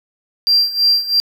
triangle tone with tremolo, 4725 Hz, D8, 10 cents sharp, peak -6 dBFS, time 0.47-1.2 s, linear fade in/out 0 ms, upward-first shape sine, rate 3 Hz, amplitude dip 85%, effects tanh soft clip ceiling -6 dBFS + 7-bit

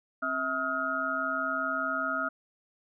sine tone cluster, 264.8 / 651 / 1274 / 1419 Hz, C4 / E5 / D#6 / F6, +21 / -22 / +41 / +27 cents, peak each -38 / -36 / -32 / -31 dBFS, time 0.22-2.29 s, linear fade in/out 10 ms, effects none

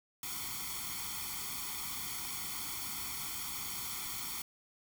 white noise with comb filter, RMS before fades -40 dBFS, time 0.23-4.42 s, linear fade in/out 2 ms, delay 0.9 ms, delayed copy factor +1, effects none

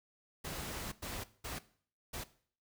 pink noise bursts at uneven times, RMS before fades -42 dBFS, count 4, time 0.44-0.92 / 1.02-1.24 / 1.44-1.59 / 2.13-2.24 s, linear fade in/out 10 ms, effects noise-tail reverb RT60 0.5 s tail -17 dB re dry

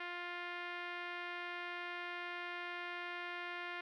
5% pulse tone with low-pass filter, 351.2 Hz, F4, 10 cents sharp, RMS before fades -44 dBFS, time 0-3.81 s, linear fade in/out 5 ms, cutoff 2100 Hz, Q 1.5, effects none

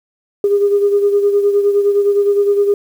sine beating tone pair, 404.2 / 413.9 Hz, G#4 / G#4, -47 / -6 cents, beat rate 9.7 Hz, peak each -10 / -18 dBFS, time 0.44-2.74 s, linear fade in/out 2 ms, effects tanh soft clip ceiling -3 dBFS + 7-bit

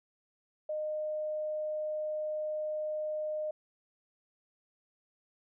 sine tone, 613 Hz, D#5, 26 cents flat, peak -32 dBFS, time 0.69-3.51 s, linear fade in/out 5 ms, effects none

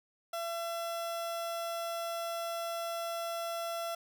30% pulse tone, 675 Hz, E5, 41 cents sharp, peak -32 dBFS, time 0.33-3.95 s, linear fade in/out 5 ms, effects none

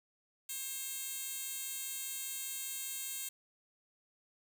10% pulse tone with high-pass filter, 535 Hz, C5, 38 cents sharp, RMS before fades -41 dBFS, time 0.49-3.29 s, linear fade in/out 5 ms, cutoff 6700 Hz, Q 0.79, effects none

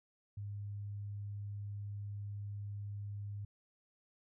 sine tone, 102 Hz, G#2, 31 cents flat, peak -40 dBFS, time 0.37-3.45 s, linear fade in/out 5 ms, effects none

